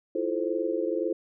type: chord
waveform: sine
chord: F major seventh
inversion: third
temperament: just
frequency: 327.4 / 349.2 / 436.5 / 523.8 Hz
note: E4 / F4 / A4 / C5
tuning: -12 / 0 / -14 / +2 cents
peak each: -31 dBFS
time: 0.15-1.13 s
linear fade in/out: 5 ms
effects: none